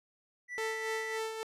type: tone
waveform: triangle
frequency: 1967 Hz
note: B6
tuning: 7 cents flat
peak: -36 dBFS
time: 0.48-1.2 s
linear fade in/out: 50 ms
type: tone with tremolo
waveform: sawtooth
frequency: 443.3 Hz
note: A4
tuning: 13 cents sharp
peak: -29 dBFS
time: 0.58-1.43 s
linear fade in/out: 0 ms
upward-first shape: sine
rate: 3.6 Hz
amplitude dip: 50%
effects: low-pass 11000 Hz 12 dB/octave